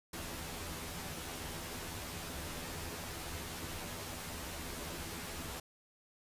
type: noise with comb filter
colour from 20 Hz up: pink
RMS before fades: -43 dBFS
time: 0.13-5.6 s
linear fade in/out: 5 ms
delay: 12 ms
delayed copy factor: +0.8
effects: resampled to 32000 Hz